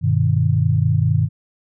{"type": "chord", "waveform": "sine", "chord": "G augmented", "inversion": "none", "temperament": "just", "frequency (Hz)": [98, 122.5, 153.12], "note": ["G2", "B2", "D#3"], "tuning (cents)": [0, -14, -27], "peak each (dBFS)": -18, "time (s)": [0.01, 1.29], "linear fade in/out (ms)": 50, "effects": []}